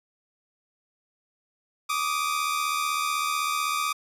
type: tone pair together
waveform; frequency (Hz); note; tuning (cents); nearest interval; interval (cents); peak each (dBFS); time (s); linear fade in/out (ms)
sawtooth; 1162 / 1237.9; D6 / D#6; -19 / -9; minor second; 110; -24 / -24; 1.89-3.93; 10
effects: resampled to 32000 Hz